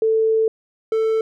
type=tone pair in turn; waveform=sine / triangle; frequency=443.2 / 443.2 Hz; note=A4 / A4; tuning=+13 / +13 cents; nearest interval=unison; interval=0 cents; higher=neither; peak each=-14 dBFS; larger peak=neither; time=0.02-0.48 / 0.92-1.21 s; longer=first; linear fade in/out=2 ms; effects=none